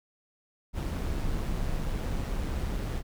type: noise with amplitude modulation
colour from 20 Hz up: brown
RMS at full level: -29 dBFS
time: 0.73-3.03 s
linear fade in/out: 50 ms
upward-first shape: sine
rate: 135 Hz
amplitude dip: 35%
effects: none